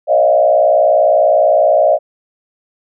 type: tone with frequency modulation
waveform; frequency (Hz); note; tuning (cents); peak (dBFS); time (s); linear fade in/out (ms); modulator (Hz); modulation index
sine; 622.3; D#5; 0; -7; 0.07-1.99; 50; 59.9; 1.3
effects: none